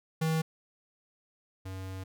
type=tone pair in turn; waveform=square; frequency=160 / 94.62 Hz; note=D#3 / F#2; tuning=+49 / +39 cents; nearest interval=major sixth; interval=910 cents; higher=first; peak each=-27 / -38 dBFS; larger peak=first; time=0.21-0.42 / 1.65-2.04 s; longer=second; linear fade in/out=10 ms; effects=none